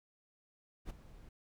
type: noise with ADSR envelope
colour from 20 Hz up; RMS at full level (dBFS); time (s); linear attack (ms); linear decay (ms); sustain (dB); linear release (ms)
brown; -40; 0.85-1.29; 50; 12; -15; 3
effects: none